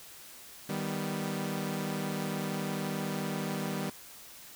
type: chord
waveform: sawtooth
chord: Eb augmented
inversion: none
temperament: equal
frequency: 155.56 / 196 / 246.9 Hz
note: Eb3 / G3 / B3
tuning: 0 / 0 / 0 cents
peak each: -33 / -31 / -35 dBFS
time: 0.69-3.9 s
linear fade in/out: 5 ms
effects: white hiss -50 dBFS RMS until 4.55 s